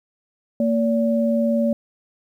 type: tone pair together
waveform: sine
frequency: 229.4 / 573.9 Hz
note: A#3 / D5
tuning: -28 / -40 cents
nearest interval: octave + major third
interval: 1588 cents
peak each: -18 / -21 dBFS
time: 0.6-1.73 s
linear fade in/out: 2 ms
effects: 9-bit